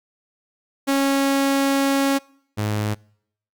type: tone pair in turn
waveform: sawtooth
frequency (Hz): 275 / 105.54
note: C#4 / G#2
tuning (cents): -14 / +28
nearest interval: octave + perfect fourth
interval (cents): 1658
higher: first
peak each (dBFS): -13 / -17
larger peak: first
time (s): 0.87-2.19 / 2.57-2.95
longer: first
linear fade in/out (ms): 20
effects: noise-tail reverb RT60 0.7 s tail -26 dB re dry + Opus 48 kbps